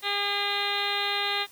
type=harmonic tone; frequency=405.2 Hz; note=G#4; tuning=43 cents flat; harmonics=1 / 2 / 3 / 4 / 5 / 6 / 7 / 8 / 9 / 10; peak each=-37 / -33 / -35 / -36 / -33 / -36 / -37 / -36 / -32 / -34 dBFS; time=0.02-1.47 s; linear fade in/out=50 ms; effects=white hiss -53 dBFS RMS until 1.51 s